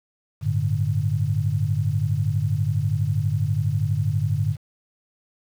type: chord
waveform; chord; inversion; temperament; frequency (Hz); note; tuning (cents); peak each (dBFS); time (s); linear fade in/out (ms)
sine; G suspended second; none; just; 98 / 110.25 / 147; G2 / A2 / D3; 0 / +4 / +2; -24; 0.41-4.57; 50
effects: 8-bit